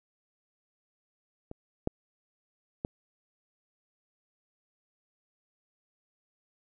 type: clicks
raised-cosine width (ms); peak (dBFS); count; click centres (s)
2; -27 / -14 / -18; 3; 1.514 / 1.874 / 2.849
effects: none